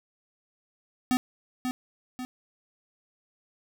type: tone with echo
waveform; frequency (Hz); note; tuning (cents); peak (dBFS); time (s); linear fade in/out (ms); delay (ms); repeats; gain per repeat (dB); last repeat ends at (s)
square; 252.7; B3; +40; -22; 1.11-1.17; 0; 540; 2; -6; 2.25
effects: none